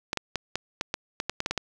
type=clicks; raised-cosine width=0.2 ms; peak=-10 dBFS; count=12; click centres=0.131 / 0.173 / 0.357 / 0.556 / 0.811 / 0.941 / 1.201 / 1.296 / 1.404 / 1.461 / 1.51 / 1.577 s; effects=none